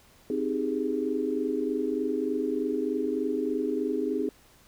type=chord; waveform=sine; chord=Ab major seventh; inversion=first; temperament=equal; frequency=261.6 / 311.1 / 392 / 415.3 Hz; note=C4 / Eb4 / G4 / Ab4; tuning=0 / 0 / 0 / 0 cents; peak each=-31 / -31 / -34 / -30 dBFS; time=0.3-4.29 s; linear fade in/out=2 ms; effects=pink hiss -58 dBFS RMS until 4.67 s